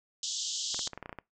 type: band-pass noise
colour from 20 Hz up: white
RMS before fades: -35 dBFS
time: 0.23-0.88 s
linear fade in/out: 2 ms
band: 3000 to 7400 Hz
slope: 96 dB/octave
type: clicks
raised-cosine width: 0.5 ms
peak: -25 dBFS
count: 10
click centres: 0.745 / 0.792 / 0.874 / 0.933 / 0.976 / 1.027 / 1.059 / 1.094 / 1.128 / 1.187 s
effects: noise-tail reverb RT60 0.2 s tail -23 dB re dry